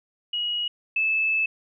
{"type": "tone pair in turn", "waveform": "sine", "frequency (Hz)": [2900, 2618], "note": ["F#7", "E7"], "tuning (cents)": [-35, -13], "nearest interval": "major second", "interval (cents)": 178, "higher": "first", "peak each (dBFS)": [-24, -20], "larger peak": "second", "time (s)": [[0.33, 0.68], [0.96, 1.46]], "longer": "second", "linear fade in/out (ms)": 5, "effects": []}